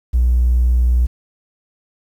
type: tone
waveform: triangle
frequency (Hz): 60.9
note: B1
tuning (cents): -24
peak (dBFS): -7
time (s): 0.13-1.07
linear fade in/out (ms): 20
effects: tanh soft clip ceiling -8 dBFS + 8-bit